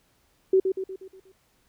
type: tone with echo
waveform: sine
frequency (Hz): 380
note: F#4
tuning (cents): +46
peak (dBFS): -15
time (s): 0.53-0.6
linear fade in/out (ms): 5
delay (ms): 120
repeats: 6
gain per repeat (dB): -6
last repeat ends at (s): 1.32
effects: pink hiss -66 dBFS RMS until 1.68 s